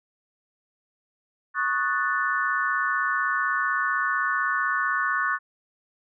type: chord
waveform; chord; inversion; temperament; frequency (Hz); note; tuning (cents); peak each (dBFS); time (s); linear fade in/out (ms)
sine; D# half-diminished seventh; third; equal; 1108.7 / 1244.5 / 1480 / 1760; C#6 / D#6 / F#6 / A6; 0 / 0 / 0 / 0; -27 / -31 / -26 / -28; 1.54-5.39; 50
effects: none